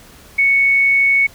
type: tone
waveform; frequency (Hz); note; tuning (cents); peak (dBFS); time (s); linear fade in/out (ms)
sine; 2217; C#7; 0; -10; 0.38-1.27; 10
effects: pink hiss -43 dBFS RMS until 1.34 s